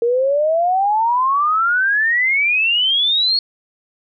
sine exponential sweep, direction up, 461.1 to 4380 Hz, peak -13 dBFS, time 0.02-3.39 s, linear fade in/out 2 ms, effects none

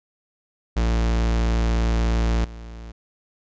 45% pulse tone with level steps, 56.8 Hz, A#1, 44 cents flat, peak -18 / -35 dBFS, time 0.76-2.92 s, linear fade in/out 10 ms, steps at 2.44 s, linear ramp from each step 10 ms, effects resampled to 16000 Hz

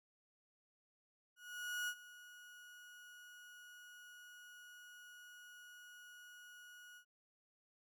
35% pulse tone with ADSR envelope, 1454 Hz, F#6, 31 cents flat, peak -36 dBFS, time 1.36-7.05 s, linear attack 520 ms, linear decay 64 ms, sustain -18 dB, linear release 82 ms, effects none

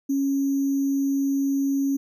sine tone with sample-and-hold, 276 Hz, C#4, 7 cents flat, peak -20 dBFS, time 0.09-1.97 s, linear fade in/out 10 ms, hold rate 6300 Hz, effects none

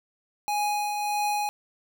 square tone with tremolo, 830.6 Hz, G#5, in tune, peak -24 dBFS, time 0.48-1.49 s, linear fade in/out 0 ms, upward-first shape triangle, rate 1.6 Hz, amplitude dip 40%, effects none

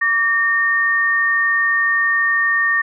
sine tone pair together, 1154.7 / 1833 Hz, D6 / A#6, -30 / -30 cents, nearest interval minor sixth, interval 800 cents, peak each -22 / -14 dBFS, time 0.01-2.82 s, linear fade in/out 10 ms, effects none

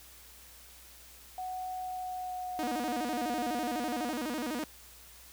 sine tone with pitch glide, 740 to 722.7 Hz, F#5 to F#5, 0 to -41 cents, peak -35 dBFS, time 1.38-4.11 s, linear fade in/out 2 ms, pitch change -41 cents, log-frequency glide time 1.78-3.28 s
sawtooth tone with vibrato, 274.4 Hz, C#4, 17 cents flat, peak -29 dBFS, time 2.59-4.64 s, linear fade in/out 0 ms, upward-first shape square, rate 12 Hz, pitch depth 220 cents each way
effects added 60 Hz sine -59 dBFS peak until 5.32 s + white hiss -54 dBFS RMS until 5.32 s

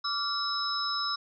sine tone cluster, 1160 / 1389 / 3900 / 5200 Hz, D6 / F6 / B7 / E8, -22 / -10 / -23 / -24 cents, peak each -33 / -36 / -35 / -32 dBFS, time 0.04-1.16 s, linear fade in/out 10 ms, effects none

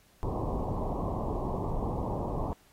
pink low-pass noise, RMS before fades -32 dBFS, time 0.23-2.53 s, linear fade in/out 0 ms, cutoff 1100 Hz, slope 96 dB/octave, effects pink hiss -63 dBFS RMS until 2.72 s + AAC 48 kbps

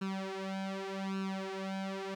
sawtooth tone with flanger, 192.7 Hz, G3, 29 cents flat, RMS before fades -38 dBFS, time 0.01-2.15 s, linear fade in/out 10 ms, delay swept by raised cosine 0.73 to 3.93 ms, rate 0.85 Hz, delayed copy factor +0.95, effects low-pass 5000 Hz 12 dB/octave + 12-bit

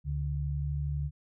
sine tone pair together, 71.76 / 144.1 Hz, D2 / D3, -40 / -33 cents, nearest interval octave, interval 1207 cents, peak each -32 / -32 dBFS, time 0.04-1.11 s, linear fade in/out 50 ms, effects none

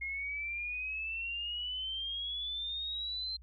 sine exponential sweep, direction up, 2141 to 4144 Hz, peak -35 dBFS, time 0.01-3.37 s, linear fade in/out 10 ms, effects added 60 Hz sine -51 dBFS peak until 3.42 s

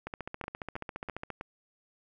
two click trains, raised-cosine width 0.5 ms, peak -22 / -23 dBFS, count 19 / 4, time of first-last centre 0.07-1.303 / 0.44-1.411 s, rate 14.6 / 3.09 Hz, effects none

